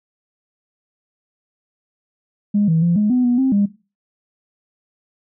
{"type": "tone with pitch steps", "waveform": "sine", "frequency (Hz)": [205.8, 162.1, 171.6, 209.7, 250.1, 243.6, 264.3, 202.4], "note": ["G#3", "E3", "F3", "G#3", "B3", "B3", "C4", "G#3"], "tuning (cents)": [-16, -29, -30, 17, 22, -24, 18, -44], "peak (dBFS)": -12, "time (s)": [2.54, 3.66], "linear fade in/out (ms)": 10, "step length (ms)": 140, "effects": ["noise-tail reverb RT60 0.3 s tail -17 dB re dry", "tanh soft clip ceiling -8 dBFS"]}